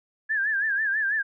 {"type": "tone with vibrato", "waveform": "sine", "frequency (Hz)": 1675, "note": "G#6", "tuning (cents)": 14, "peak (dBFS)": -22, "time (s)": [0.29, 1.23], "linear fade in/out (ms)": 20, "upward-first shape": "sine", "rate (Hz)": 6.1, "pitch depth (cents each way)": 110, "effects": []}